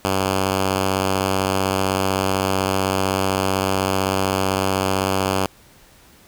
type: tone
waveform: 5% pulse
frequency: 95.8 Hz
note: G2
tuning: 39 cents flat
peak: -7 dBFS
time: 0.05-5.46 s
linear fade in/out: 0 ms
effects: pink hiss -50 dBFS RMS until 6.27 s